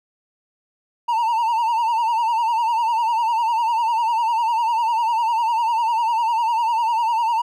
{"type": "tone with vibrato", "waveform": "triangle", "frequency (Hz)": 920, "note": "A#5", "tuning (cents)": -23, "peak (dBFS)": -15, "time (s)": [1.08, 7.42], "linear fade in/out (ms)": 10, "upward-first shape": "sine", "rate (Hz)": 10, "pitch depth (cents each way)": 82, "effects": []}